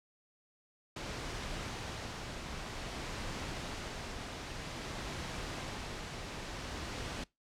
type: noise with tremolo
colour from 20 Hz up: pink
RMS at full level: -40 dBFS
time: 0.96-7.24 s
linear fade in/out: 5 ms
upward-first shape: sine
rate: 0.52 Hz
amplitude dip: 25%
effects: noise-tail reverb RT60 0.2 s tail -22 dB re dry + low-pass 6000 Hz 12 dB/octave